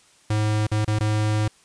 square tone with dropouts, 106.9 Hz, A2, 49 cents flat, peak -20 dBFS, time 0.3-1.48 s, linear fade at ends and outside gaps 5 ms, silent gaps 0.669-0.715 / 0.848-0.877 / 0.989-1.006 s, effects white hiss -56 dBFS RMS until 1.64 s + resampled to 22050 Hz

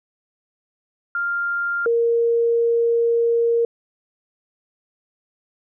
sine tone pair in turn, 1396.9 / 466.2 Hz, F6 / A#4, 0 / 0 cents, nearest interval octave + perfect fifth, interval 1900 cents, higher first, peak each -20 / -15 dBFS, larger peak second, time 1.15-1.86 / 1.86-3.65 s, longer second, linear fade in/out 2 ms, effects none

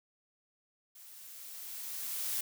blue noise with level ramp, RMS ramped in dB -54 to -34 dBFS, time 0.95-2.41 s, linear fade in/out 5 ms, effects none

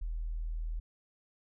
sine tone, 40.21 Hz, E1, 42 cents flat, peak -33 dBFS, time 0.01-0.8 s, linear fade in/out 10 ms, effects none

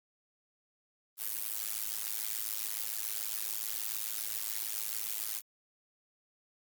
blue noise with amplitude modulation, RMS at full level -32 dBFS, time 1.17-5.42 s, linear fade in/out 50 ms, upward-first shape sine, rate 107 Hz, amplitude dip 100%, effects Opus 32 kbps

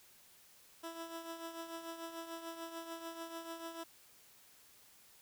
15% pulse tone with tremolo, 331.1 Hz, E4, 8 cents sharp, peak -35 dBFS, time 0.83-3.84 s, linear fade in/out 10 ms, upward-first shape triangle, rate 6.8 Hz, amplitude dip 65%, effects white hiss -63 dBFS RMS until 5.21 s

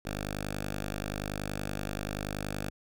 5% pulse tone with notch filter, 50.5 Hz, G#1, 48 cents flat, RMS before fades -36 dBFS, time 0.05-2.7 s, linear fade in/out 5 ms, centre 390 Hz, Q 1.9, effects none

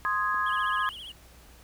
sine chord, Ab major, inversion first, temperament equal, 1046.5 / 1244.5 / 1661.2 Hz, C6 / Eb6 / Ab6, 0 / 0 / 0 cents, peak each -29 dBFS, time 0.05-0.89 s, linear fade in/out 0 ms
clicks, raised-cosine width 1 ms, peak -36 dBFS, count 2, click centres 0.343 / 0.347 s
triangle tone with vibrato, 3087 Hz, G7, 27 cents flat, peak -38 dBFS, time 0.46-1.12 s, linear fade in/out 5 ms, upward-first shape triangle, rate 15 Hz, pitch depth 170 cents each way
effects added 60 Hz sine -53 dBFS peak until 1.63 s + pink hiss -55 dBFS RMS until 1.63 s

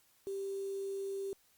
sine tone with quantisation, 392 Hz, G4, in tune, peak -36 dBFS, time 0.27-1.33 s, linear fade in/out 0 ms, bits 9, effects white hiss -69 dBFS RMS until 1.57 s + Opus 48 kbps

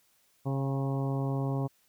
harmonic tone with a mistuned harmonic, 136.1 Hz, C#3, 31 cents flat, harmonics 1 / 2 / 3 / 4 / 5 / 6 / 7 / 8, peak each -29 / -35 / -39 / -41 / -43 / -45 / -46 / -47 dBFS, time 0.45-1.68 s, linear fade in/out 20 ms, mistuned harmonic 5, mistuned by +27 cents, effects white hiss -68 dBFS RMS until 1.88 s

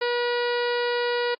harmonic tone, 482.8 Hz, B4, 39 cents flat, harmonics 1 / 2 / 3 / 4 / 5 / 6 / 7 / 8 / 9 / 10, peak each -24 / -31 / -32 / -33 / -39 / -37 / -45 / -39 / -40 / -40 dBFS, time 0.01-1.35 s, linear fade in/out 10 ms, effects AAC 48 kbps

